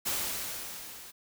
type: noise with level ramp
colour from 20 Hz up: white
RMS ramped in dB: -30 to -48 dBFS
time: 0.05-1.12 s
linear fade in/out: 20 ms
effects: none